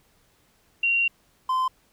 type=tone pair in turn; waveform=sine / triangle; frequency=2756 / 1032.3 Hz; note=F7 / C6; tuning=-24 / -24 cents; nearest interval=octave + perfect fourth; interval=1700 cents; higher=first; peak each=-19 dBFS; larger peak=neither; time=0.83-1.08 / 1.49-1.68 s; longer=first; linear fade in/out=5 ms; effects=pink hiss -63 dBFS RMS until 1.92 s